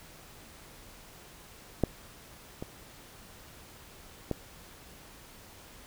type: clicks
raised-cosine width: 2 ms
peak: -10 / -23 / -16 dBFS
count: 3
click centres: 1.837 / 2.625 / 4.313 s
effects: pink hiss -52 dBFS RMS until 5.86 s